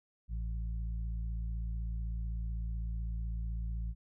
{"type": "harmonic tone", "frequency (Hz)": 55.9, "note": "A1", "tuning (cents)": 28, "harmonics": [1, 2, 3], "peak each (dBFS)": [-34, -45, -48], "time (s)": [0.28, 3.95], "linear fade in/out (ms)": 50, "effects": []}